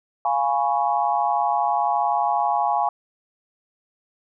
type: chord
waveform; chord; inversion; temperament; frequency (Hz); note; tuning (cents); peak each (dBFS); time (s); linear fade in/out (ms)
sine; C# dominant seventh; first; equal; 698.5 / 830.6 / 987.8 / 1108.7; E#5 / G#5 / B5 / C#6; 0 / 0 / 0 / 0; -24 / -21 / -27 / -27; 0.25-2.89; 2
effects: none